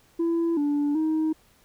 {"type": "tone with pitch steps", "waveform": "sine", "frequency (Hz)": [334.8, 290.4, 314.6], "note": ["E4", "D4", "D#4"], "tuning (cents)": [27, -19, 19], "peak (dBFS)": -19, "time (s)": [0.19, 1.33], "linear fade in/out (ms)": 10, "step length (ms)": 380, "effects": ["tanh soft clip ceiling -20 dBFS", "pink hiss -60 dBFS RMS until 1.64 s"]}